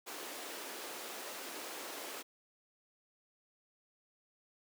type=high-pass noise; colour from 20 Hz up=pink; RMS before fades=-45 dBFS; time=0.06-2.23 s; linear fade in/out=20 ms; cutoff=310 Hz; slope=24 dB/octave; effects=none